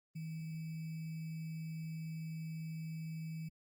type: tone with sample-and-hold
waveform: sine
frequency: 160.5 Hz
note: E3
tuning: 46 cents flat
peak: -40 dBFS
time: 0.15-3.49 s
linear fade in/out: 10 ms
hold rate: 2450 Hz
effects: Opus 32 kbps